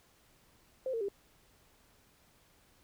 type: tone with pitch steps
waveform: sine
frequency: 521 / 456.2 / 399.4 Hz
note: C5 / A#4 / G4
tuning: -7 / -37 / +32 cents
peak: -32 dBFS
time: 0.86-1.085 s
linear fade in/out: 2 ms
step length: 75 ms
effects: pink hiss -66 dBFS RMS until 2.83 s